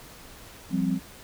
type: chord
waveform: sine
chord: F suspended second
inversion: none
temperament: just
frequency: 174.61 / 196.44 / 261.9 Hz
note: F3 / G3 / C4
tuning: 0 / +4 / +2 cents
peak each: -27 dBFS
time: 0.7-1 s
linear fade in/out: 50 ms
effects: pink hiss -47 dBFS RMS until 1.23 s